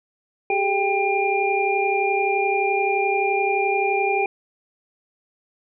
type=tone cluster; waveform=sine; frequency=389.1 / 420.7 / 791 / 2401 Hz; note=G4 / G#4 / G5 / D7; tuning=-13 / +22 / +15 / +38 cents; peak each=-24 / -26 / -22 / -24 dBFS; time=0.5-4.26 s; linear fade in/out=2 ms; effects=none

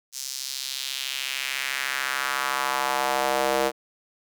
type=tone with high-pass filter sweep; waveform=square; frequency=66.9 Hz; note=C2; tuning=39 cents sharp; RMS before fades=-27 dBFS; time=0.12-3.72 s; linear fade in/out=50 ms; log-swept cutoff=6000 to 490 Hz; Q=1.9; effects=none

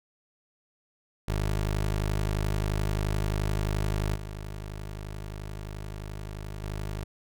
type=tone with level steps; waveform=20% pulse; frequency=51.5 Hz; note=G#1; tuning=14 cents flat; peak=-21 / -31 / -27 dBFS; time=1.28-7.04 s; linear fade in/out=5 ms; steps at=4.15 / 6.63 s; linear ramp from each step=10 ms; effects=none

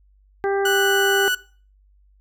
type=harmonic tone; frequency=395.4 Hz; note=G4; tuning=15 cents sharp; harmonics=1 / 2 / 3 / 4 / 5; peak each=-20 / -25 / -34 / -30 / -38 dBFS; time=0.44-1.28 s; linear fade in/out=0 ms
type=tone; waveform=30% pulse; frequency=1480 Hz; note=F#6; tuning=in tune; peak=-16 dBFS; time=0.65-1.35 s; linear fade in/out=5 ms
effects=noise-tail reverb RT60 0.4 s tail -20 dB re dry + added 49 Hz sine -53 dBFS peak until 2.2 s

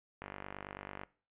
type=click train; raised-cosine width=0.5 ms; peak=-27 dBFS; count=41; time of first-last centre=0.22-1.035 s; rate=49.1 Hz; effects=noise-tail reverb RT60 0.4 s tail -20 dB re dry + resampled to 8000 Hz

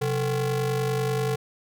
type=ring-modulated tone; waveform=square; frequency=155.56 Hz; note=D#3; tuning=in tune; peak=-21 dBFS; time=0.01-1.36 s; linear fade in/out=10 ms; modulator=286 Hz; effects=none

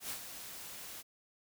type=noise with ADSR envelope; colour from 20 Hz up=white; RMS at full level=-39 dBFS; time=0-1.03 s; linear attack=100 ms; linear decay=86 ms; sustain=-8 dB; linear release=29 ms; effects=none

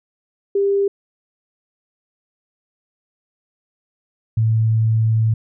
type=tone pair in turn; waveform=sine; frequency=398.1 / 111.39 Hz; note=G4 / A2; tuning=+27 / +22 cents; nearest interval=octave + minor seventh; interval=2205 cents; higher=first; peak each=-14 / -13 dBFS; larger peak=second; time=0.55-0.88 / 4.37-5.34 s; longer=second; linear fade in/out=5 ms; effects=none

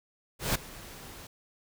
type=noise with ADSR envelope; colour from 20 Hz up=pink; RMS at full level=-26 dBFS; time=0.39-1.27 s; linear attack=160 ms; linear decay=9 ms; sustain=-20 dB; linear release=4 ms; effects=none

